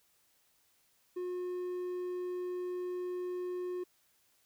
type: tone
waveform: triangle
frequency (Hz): 360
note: F#4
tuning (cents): -47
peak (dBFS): -33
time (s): 1.16-3.84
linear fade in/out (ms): 10
effects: white hiss -71 dBFS RMS until 4.45 s